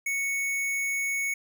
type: tone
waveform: square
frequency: 2217 Hz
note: C#7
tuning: in tune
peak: -27 dBFS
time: 0.06-1.34 s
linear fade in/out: 5 ms
effects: none